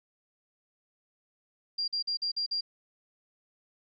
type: tone bursts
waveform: sine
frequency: 4770 Hz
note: D8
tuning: 26 cents sharp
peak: -28 dBFS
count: 6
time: 1.78-2.61 s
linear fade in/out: 10 ms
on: 100 ms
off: 46 ms
effects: none